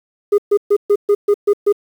sine tone bursts, 409.5 Hz, G#4, 24 cents flat, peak -6 dBFS, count 8, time 0.32-1.726 s, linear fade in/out 10 ms, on 62 ms, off 130 ms, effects tanh soft clip ceiling -8 dBFS + 7-bit

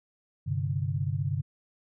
sine chord, G suspended fourth, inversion none, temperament equal, 98 / 130.81 / 146.83 Hz, G2 / C3 / D3, 0 / 0 / 0 cents, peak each -31 dBFS, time 0.46-1.42 s, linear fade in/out 20 ms, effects none

